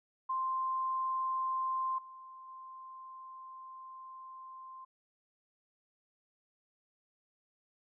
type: tone with level steps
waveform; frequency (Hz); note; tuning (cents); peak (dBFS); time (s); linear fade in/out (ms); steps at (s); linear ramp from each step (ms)
sine; 1046.5; C6; 0; -31 / -48 / -46; 0.29-4.85; 10; 1.98 / 2.48; 5
effects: none